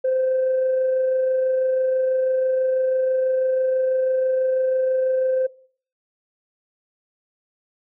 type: tone with amplitude modulation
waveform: sine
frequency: 519 Hz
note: C5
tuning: 14 cents flat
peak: -15 dBFS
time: 0.04-5.47 s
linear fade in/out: 10 ms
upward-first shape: sine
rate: 26.1 Hz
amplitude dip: 30%
effects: noise-tail reverb RT60 0.5 s tail -21 dB re dry + tanh soft clip ceiling -14 dBFS